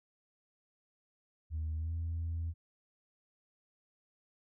sine tone with pitch glide, 78.8 to 82.86 Hz, D#2 to E2, +23 to +9 cents, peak -32 dBFS, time 1.5-2.54 s, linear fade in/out 50 ms, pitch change +86 cents, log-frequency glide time 1.77-1.93 s, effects tanh soft clip ceiling -31 dBFS

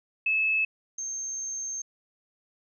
sine tone pair in turn, 2600 / 6361 Hz, E7 / G8, -24 / +24 cents, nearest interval octave + minor third, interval 1548 cents, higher second, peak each -22 / -31 dBFS, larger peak first, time 0.26-0.65 / 0.98-1.82 s, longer second, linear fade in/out 5 ms, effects none

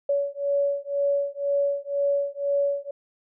sine beating tone pair, 564 / 566 Hz, C#5 / C#5, +30 / +36 cents, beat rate 2 Hz, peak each -25 dBFS, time 0.09-2.91 s, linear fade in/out 5 ms, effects none

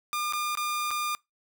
sawtooth tone with dropouts, 1206 Hz, D6, 46 cents sharp, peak -24 dBFS, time 0.13-1.15 s, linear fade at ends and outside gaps 0 ms, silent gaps 0.325-0.334 / 0.552-0.573 / 0.907-0.912 s, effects noise-tail reverb RT60 0.2 s tail -25 dB re dry

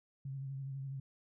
sine tone with vibrato, 135.8 Hz, C#3, 35 cents flat, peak -39 dBFS, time 0.25-1 s, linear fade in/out 5 ms, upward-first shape sine, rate 12 Hz, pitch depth 35 cents each way, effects none

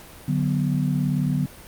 sine chord, B minor, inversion first, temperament equal, 146.83 / 185 / 246.9 Hz, D3 / F#3 / B3, 0 / 0 / 0 cents, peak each -22 / -25 / -26 dBFS, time 0.28-1.46 s, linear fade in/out 5 ms, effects pink hiss -44 dBFS RMS until 1.67 s + Opus 48 kbps

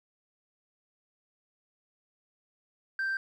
sine tone, 1568 Hz, G6, in tune, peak -26 dBFS, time 2.99-3.17 s, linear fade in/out 2 ms, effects tanh soft clip ceiling -27 dBFS + 11-bit

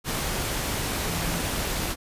sine tone in noise, 168.8 Hz, E3, 41 cents sharp, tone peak -32 dBFS, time 1.06-1.43 s, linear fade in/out 50 ms, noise pink, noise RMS -28 dBFS, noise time 0.04-1.96 s, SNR -7 dB, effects resampled to 32000 Hz

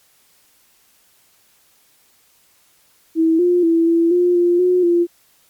sine tone with pitch steps, 324.7 / 353.9 / 331.3 / 334.6 / 354.4 / 349.1 / 361.9 / 345.2 Hz, E4 / F4 / E4 / E4 / F4 / F4 / F#4 / F4, -26 / +23 / +9 / +26 / +25 / -1 / -38 / -20 cents, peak -11 dBFS, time 3.15-5.07 s, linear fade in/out 50 ms, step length 240 ms, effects white hiss -56 dBFS RMS until 5.49 s + MP3 96 kbps

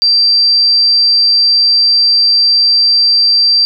sine tone, 4699 Hz, D8, in tune, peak -6 dBFS, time 0.02-3.65 s, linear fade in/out 0 ms, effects none

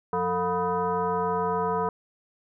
sine tone with frequency modulation, 716 Hz, F5, 43 cents sharp, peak -23 dBFS, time 0.13-1.89 s, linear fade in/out 2 ms, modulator 269 Hz, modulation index 1.8, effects none

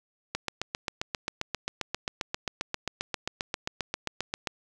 click train, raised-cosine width 0.2 ms, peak -12 dBFS, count 32, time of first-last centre 0.35-4.472 s, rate 7.52 Hz, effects none

